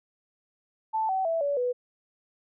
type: tone with pitch steps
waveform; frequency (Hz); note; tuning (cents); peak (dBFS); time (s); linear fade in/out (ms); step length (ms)
sine; 880 / 761.7 / 659.3 / 570.6 / 493.9; A5 / G5 / E5 / C#5 / B4; 0 / -50 / 0 / +50 / 0; -24; 0.93-1.73; 20; 160
effects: none